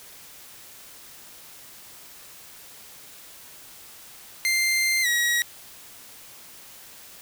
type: tone with pitch glide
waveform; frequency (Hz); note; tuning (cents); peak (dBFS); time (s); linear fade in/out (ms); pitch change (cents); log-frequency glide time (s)
sawtooth; 2093 to 1908.2; C7 to A#6; 0 to +40; -17; 4.45-5.42; 0; -160; 5.02-5.07
effects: white hiss -46 dBFS RMS until 7.21 s